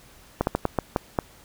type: slowing click train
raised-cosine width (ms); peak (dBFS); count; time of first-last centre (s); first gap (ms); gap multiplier
1; -7; 7; 0.41-1.188; 61; 1.3
effects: pink hiss -52 dBFS RMS until 1.44 s